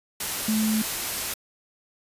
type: tone in noise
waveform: sine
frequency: 217.2 Hz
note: A3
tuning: 22 cents flat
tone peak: -21 dBFS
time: 0.48-0.82 s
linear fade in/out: 5 ms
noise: white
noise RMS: -29 dBFS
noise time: 0.2-1.34 s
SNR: +5 dB
effects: resampled to 32000 Hz